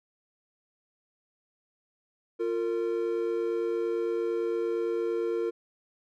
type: tone pair together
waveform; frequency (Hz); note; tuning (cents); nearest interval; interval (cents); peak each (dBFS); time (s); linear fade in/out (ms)
triangle; 349.2 / 458; F4 / A#4; 0 / -31; perfect fourth; 469; -28 / -27; 2.39-5.51; 20
effects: none